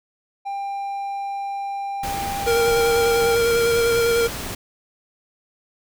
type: tone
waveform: triangle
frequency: 795 Hz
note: G5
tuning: 24 cents sharp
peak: -23 dBFS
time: 0.45-3.36 s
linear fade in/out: 20 ms
type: noise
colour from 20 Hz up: pink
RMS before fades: -30 dBFS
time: 2.03-4.55 s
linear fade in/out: 5 ms
type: tone with vibrato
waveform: square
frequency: 466.2 Hz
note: A#4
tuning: in tune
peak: -17 dBFS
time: 2.46-4.28 s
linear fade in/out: 20 ms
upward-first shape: square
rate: 10 Hz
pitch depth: 14 cents each way
effects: none